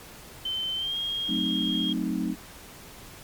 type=tone with pitch glide; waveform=sine; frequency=3084 to 3249 Hz; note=G7 to G#7; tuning=-29 to -39 cents; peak=-27 dBFS; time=0.45-1.93 s; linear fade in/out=5 ms; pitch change=+90 cents; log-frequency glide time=0.76-0.96 s
type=chord; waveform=sine; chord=F# diminished seventh; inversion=none; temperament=equal; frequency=185 / 220 / 261.6 / 311.1 Hz; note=F#3 / A3 / C4 / Eb4; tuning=0 / 0 / 0 / 0 cents; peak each=-31 dBFS; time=1.27-2.36 s; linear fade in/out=50 ms
effects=pink hiss -46 dBFS RMS until 3.23 s + MP3 96 kbps